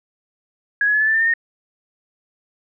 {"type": "tone with pitch steps", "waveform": "sine", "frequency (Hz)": [1661.2, 1686.3, 1711.9, 1737.8, 1764.1, 1790.7, 1817.8, 1845.3], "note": ["G#6", "G#6", "A6", "A6", "A6", "A6", "A#6", "A#6"], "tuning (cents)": [0, 26, -48, -22, 4, 30, -44, -18], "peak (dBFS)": -14, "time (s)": [0.81, 1.338], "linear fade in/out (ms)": 2, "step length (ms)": 66, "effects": []}